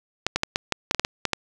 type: clicks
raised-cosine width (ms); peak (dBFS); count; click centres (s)
0.2; -4; 11; 0.266 / 0.36 / 0.434 / 0.559 / 0.723 / 0.911 / 0.947 / 0.996 / 1.049 / 1.253 / 1.333
effects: 7-bit